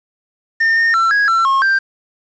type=tone with pitch steps; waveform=triangle; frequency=1813 / 1830 / 1345 / 1656 / 1346 / 1080 / 1576 Hz; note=A#6 / A#6 / E6 / G#6 / E6 / C#6 / G6; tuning=-49 / -32 / +34 / -5 / +36 / -45 / +9 cents; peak=-9 dBFS; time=0.6-1.79 s; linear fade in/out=10 ms; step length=170 ms; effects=resampled to 16000 Hz + 7-bit